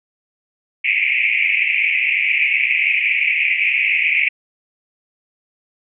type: band-pass noise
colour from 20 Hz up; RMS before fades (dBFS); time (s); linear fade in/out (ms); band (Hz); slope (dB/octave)
white; -17; 0.84-4.29; 10; 2100 to 2600; 96
effects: none